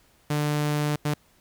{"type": "tone bursts at uneven times", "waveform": "sawtooth", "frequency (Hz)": 148.6, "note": "D3", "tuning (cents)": 21, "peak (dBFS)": -19, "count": 2, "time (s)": [[0.3, 0.96], [1.05, 1.14]], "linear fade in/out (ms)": 5, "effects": ["pink hiss -61 dBFS RMS until 1.4 s"]}